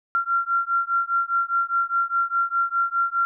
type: beating tone pair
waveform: sine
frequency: 1372 / 1376.9 Hz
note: F6 / F6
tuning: -31 / -25 cents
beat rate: 4.9 Hz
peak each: -23 dBFS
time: 0.15-3.25 s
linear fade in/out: 0 ms
effects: none